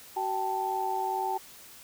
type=tone cluster; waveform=sine; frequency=377.8 / 779 / 881 Hz; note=F#4 / G5 / A5; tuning=+36 / -11 / +2 cents; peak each=-35 / -31 / -31 dBFS; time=0.16-1.38 s; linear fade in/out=10 ms; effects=white hiss -50 dBFS RMS until 1.83 s